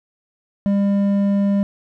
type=tone with hard clipping; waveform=sine; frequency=200 Hz; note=G3; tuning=35 cents sharp; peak=-16 dBFS; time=0.66-1.63 s; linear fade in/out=0 ms; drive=6 dB; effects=none